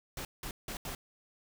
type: noise bursts at uneven times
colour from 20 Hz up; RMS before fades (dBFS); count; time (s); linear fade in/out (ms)
pink; -40; 4; 0.17-0.25 / 0.43-0.51 / 0.68-0.77 / 0.85-0.95; 2
effects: none